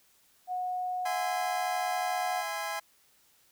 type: tone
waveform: sine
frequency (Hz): 730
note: F#5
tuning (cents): -24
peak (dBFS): -30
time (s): 0.47-2.44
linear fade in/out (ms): 50
type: chord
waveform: 25% pulse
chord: E augmented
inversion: none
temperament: just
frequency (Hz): 659.3 / 824.1 / 1030.1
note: E5 / G#5 / B#5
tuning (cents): 0 / -14 / -27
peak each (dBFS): -35 / -32 / -34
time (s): 1.05-2.8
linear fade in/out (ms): 10
effects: white hiss -65 dBFS RMS until 3.51 s